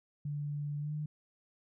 sine tone with pitch glide, 146.1 to 150.99 Hz, D3 to D3, -9 to +48 cents, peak -34 dBFS, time 0.25-1.06 s, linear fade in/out 5 ms, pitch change +57 cents, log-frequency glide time 0.79-0.93 s, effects none

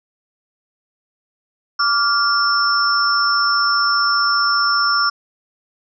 sine tone cluster, 1165 / 1400 / 5370 Hz, D6 / F6 / E8, -14 / +4 / +31 cents, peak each -18 dBFS, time 1.79-5.1 s, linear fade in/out 10 ms, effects none

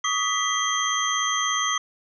sine tone cluster, 1136 / 1253 / 1974 / 3226 / 6210 Hz, C#6 / D#6 / B6 / G7 / G8, +42 / +12 / -1 / +49 / -17 cents, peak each -28 dBFS, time 0.04-1.78 s, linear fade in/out 5 ms, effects none

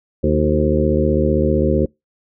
harmonic tone with a mistuned harmonic, 75.5 Hz, D2, 48 cents sharp, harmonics 1 / 2 / 3 / 4 / 5 / 6 / 7, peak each -20 / -21 / -20 / -23 / -20 / -23 / -21 dBFS, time 0.23-1.86 s, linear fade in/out 10 ms, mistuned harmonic 4, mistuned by +61 cents, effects noise-tail reverb RT60 0.2 s tail -26 dB re dry

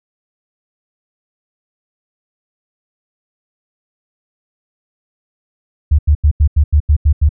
sine tone bursts, 74.3 Hz, D2, 21 cents sharp, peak -6 dBFS, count 9, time 5.91-7.292 s, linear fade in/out 10 ms, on 78 ms, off 85 ms, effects none

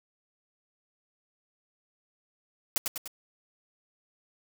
white noise with echo, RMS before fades -25 dBFS, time 2.76-2.78 s, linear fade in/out 0 ms, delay 99 ms, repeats 3, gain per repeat -5 dB, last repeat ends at 3.077 s, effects none

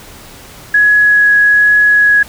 sine tone with vibrato, 1676 Hz, G#6, 15 cents sharp, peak -5 dBFS, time 0.74-2.23 s, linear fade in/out 5 ms, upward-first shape triangle, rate 1.2 Hz, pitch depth 8 cents each way, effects pink hiss -35 dBFS RMS until 2.28 s

